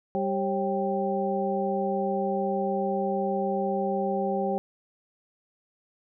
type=harmonic tone with a mistuned harmonic; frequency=196 Hz; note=G3; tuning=in tune; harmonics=1 / 2 / 3 / 4; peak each=-30 / -30 / -30 / -30 dBFS; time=0.15-4.58 s; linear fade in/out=0 ms; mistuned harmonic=3; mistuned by=-130 cents; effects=none